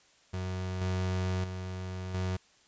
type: tone with level steps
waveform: 35% pulse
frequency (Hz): 92.5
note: F#2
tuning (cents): 0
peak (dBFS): -31 / -27 / -34 / -28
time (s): 0.33-2.37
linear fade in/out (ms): 10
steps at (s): 0.81 / 1.44 / 2.14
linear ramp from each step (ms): 2
effects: white hiss -63 dBFS RMS until 2.67 s + resampled to 16000 Hz